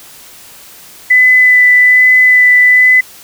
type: tone with vibrato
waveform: sine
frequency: 2000 Hz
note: B6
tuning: 21 cents sharp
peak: -3 dBFS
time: 1.1-3.01 s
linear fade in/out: 10 ms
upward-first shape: sine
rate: 1.2 Hz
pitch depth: 10 cents each way
effects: white hiss -36 dBFS RMS until 3.23 s